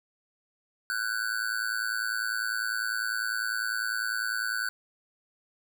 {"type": "tone with amplitude modulation", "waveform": "square", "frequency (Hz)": 1500, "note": "F#6", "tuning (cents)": 23, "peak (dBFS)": -25, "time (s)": [0.9, 4.69], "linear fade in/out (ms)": 0, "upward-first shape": "sine", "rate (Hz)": 110, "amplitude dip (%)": 90, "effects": []}